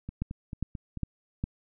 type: two click trains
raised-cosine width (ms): 5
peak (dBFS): -24 / -17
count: 5 / 4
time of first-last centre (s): 0.09-0.973 / 0.22-1.44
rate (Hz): 4.53 / 2.46
effects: none